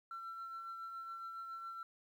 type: tone with tremolo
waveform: sine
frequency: 1349 Hz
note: E6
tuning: 40 cents sharp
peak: -40 dBFS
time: 0.11-1.83 s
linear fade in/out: 2 ms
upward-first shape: triangle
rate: 7.2 Hz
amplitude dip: 45%
effects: tanh soft clip ceiling -41 dBFS + 12-bit